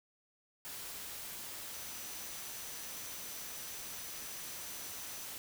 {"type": "tone in noise", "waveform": "sine", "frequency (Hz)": 5990, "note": "F#8", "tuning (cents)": 20, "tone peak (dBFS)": -52, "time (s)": [1.74, 5.25], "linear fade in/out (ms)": 0, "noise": "white", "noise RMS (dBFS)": -45, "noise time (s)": [0.65, 5.38], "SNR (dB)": -10, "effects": []}